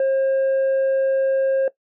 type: tone with tanh clipping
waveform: sine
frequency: 536 Hz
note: C5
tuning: 42 cents sharp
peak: -16 dBFS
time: 0-1.68 s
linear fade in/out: 2 ms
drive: 2 dB
effects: noise-tail reverb RT60 0.1 s tail -18 dB re dry

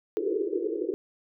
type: band-pass noise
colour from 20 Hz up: white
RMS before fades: -29 dBFS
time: 0.17-0.94 s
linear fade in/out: 0 ms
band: 320 to 470 Hz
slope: 96 dB/octave
effects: none

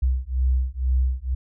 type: beating tone pair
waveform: sine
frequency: 63 / 65.1 Hz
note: B1 / C2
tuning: +35 / -8 cents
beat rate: 2.1 Hz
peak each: -22 dBFS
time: 0.02-1.35 s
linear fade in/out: 10 ms
effects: none

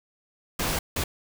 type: noise bursts at uneven times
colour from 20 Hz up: pink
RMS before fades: -27 dBFS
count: 2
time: 0.59-0.79 / 0.96-1.04 s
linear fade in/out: 5 ms
effects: none

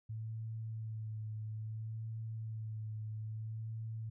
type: tone with vibrato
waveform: sine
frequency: 110 Hz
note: A2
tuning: in tune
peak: -39 dBFS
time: 0.09-4.1 s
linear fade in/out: 10 ms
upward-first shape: sine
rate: 0.6 Hz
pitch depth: 26 cents each way
effects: none

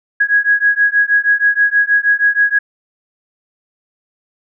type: beating tone pair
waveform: sine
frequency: 1655 / 1661.3 Hz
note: G#6 / G#6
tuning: -6 / 0 cents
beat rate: 6.3 Hz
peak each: -13 dBFS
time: 0.2-2.59 s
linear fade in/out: 10 ms
effects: none

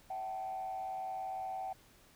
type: tone with frequency modulation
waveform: sine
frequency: 762 Hz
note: G5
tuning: 49 cents flat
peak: -36 dBFS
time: 0.1-1.73 s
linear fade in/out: 5 ms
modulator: 97.6 Hz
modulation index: 0.58
effects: tanh soft clip ceiling -33 dBFS + pink hiss -63 dBFS RMS until 2.15 s

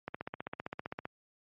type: click train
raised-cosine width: 0.5 ms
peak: -22 dBFS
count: 16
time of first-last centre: 0.08-1.054 s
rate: 15.4 Hz
effects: high-pass 100 Hz 12 dB/octave + MP3 32 kbps

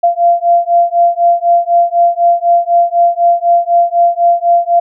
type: beating tone pair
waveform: sine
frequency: 688 / 692 Hz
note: F5 / F5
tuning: -26 / -16 cents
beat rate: 4 Hz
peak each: -10 dBFS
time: 0.03-4.8 s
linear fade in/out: 10 ms
effects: none

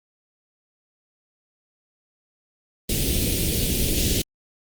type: band-stop noise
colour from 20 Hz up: pink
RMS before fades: -22 dBFS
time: 2.89-4.22 s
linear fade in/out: 5 ms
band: 450 to 2700 Hz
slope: 24 dB/octave
effects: Opus 32 kbps

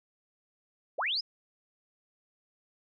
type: linear sweep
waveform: sine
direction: up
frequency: 379.9 to 5274 Hz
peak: -28 dBFS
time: 0.98-1.21 s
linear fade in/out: 10 ms
effects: none

